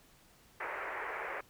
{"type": "band-pass noise", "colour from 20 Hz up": "white", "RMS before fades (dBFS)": -40, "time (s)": [0.6, 1.41], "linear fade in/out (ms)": 5, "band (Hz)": [370, 2200], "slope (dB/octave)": 48, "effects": ["pink hiss -63 dBFS RMS until 1.49 s"]}